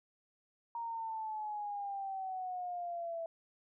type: exponential sweep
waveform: sine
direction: down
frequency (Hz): 938 to 659.3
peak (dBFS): -37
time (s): 0.75-3.26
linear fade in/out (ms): 2
effects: none